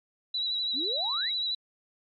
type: tone with vibrato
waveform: sine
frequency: 3915 Hz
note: B7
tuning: 16 cents flat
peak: -27 dBFS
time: 0.34-1.55 s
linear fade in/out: 5 ms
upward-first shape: sine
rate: 12 Hz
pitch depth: 36 cents each way
type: exponential sweep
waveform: sine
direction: up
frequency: 233.1 to 2320 Hz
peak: -34 dBFS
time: 0.73-1.32 s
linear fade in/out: 50 ms
effects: MP3 48 kbps